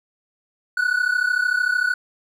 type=tone pair together; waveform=triangle; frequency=1460 / 1493.3 Hz; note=F#6 / F#6; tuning=-24 / +16 cents; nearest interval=unison; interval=40 cents; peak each=-19 dBFS; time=0.77-1.94 s; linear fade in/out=5 ms; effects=none